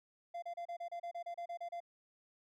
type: tone bursts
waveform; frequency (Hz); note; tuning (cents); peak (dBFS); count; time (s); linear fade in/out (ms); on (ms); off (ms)
triangle; 690; F5; -21; -38; 13; 0.34-1.804; 10; 84; 31
effects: none